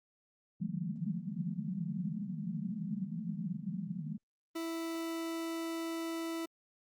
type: band-pass noise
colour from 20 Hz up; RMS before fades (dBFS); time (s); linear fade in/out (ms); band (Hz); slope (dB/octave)
white; -38; 0.6-4.18; 10; 150 to 220; 96
type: tone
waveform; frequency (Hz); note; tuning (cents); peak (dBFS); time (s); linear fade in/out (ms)
40% pulse; 329.6; E4; 0; -35; 4.55-6.46; 10
effects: Opus 48 kbps